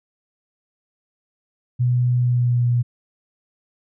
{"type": "tone with pitch glide", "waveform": "sine", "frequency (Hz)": [123.47, 121.07], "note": ["B2", "B2"], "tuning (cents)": [0, -34], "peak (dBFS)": -15, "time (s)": [1.79, 2.83], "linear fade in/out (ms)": 20, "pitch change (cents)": -34, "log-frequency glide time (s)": [2.18, 2.66], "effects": []}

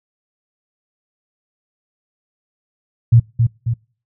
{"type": "tone with echo", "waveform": "sine", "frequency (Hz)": 116.54, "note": "A#2", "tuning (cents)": 0, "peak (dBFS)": -5, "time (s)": [3.12, 3.2], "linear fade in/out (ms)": 10, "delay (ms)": 270, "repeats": 2, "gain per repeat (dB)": -5, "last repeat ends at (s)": 3.74, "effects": ["noise-tail reverb RT60 0.4 s tail -25 dB re dry"]}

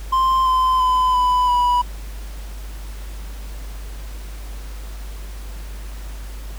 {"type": "tone with pitch steps", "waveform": "triangle", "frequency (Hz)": [1046.5, 1029.7, 1013.2, 996.9, 980.9], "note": ["C6", "C6", "B5", "B5", "B5"], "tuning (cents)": [0, -28, 44, 16, -12], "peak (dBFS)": -12, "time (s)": [0.12, 1.82], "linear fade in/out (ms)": 10, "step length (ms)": 340, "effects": ["added 50 Hz sine -29 dBFS peak until 6.58 s", "pink hiss -42 dBFS RMS until 6.58 s"]}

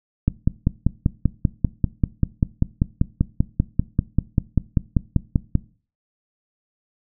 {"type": "click train", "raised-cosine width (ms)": 5, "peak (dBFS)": -4, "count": 28, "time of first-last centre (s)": [0.28, 5.553], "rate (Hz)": 5.12, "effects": ["noise-tail reverb RT60 0.4 s tail -20 dB re dry"]}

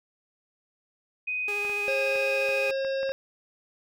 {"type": "tone", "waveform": "sine", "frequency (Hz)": 2500, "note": "D#7", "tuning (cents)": 8, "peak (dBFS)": -27, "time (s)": [1.27, 2.71], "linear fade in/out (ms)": 10}
{"type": "tone with vibrato", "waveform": "sawtooth", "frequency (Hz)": 410, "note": "G#4", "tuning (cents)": -22, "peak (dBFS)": -30, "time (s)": [1.48, 2.71], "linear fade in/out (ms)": 2, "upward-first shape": "square", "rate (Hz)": 14, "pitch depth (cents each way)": 10}
{"type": "clicks", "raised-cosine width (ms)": 0.5, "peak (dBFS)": -27, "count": 8, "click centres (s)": [1.65, 1.697, 2.157, 2.49, 2.698, 2.848, 3.031, 3.093]}
{"type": "harmonic tone", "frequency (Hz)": 539, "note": "C#5", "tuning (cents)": -49, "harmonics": [1, 3, 5, 7, 9, 10], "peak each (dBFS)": [-26, -38, -42, -45, -47, -47], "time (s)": [1.88, 3.12], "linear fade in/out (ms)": 0}
{"effects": []}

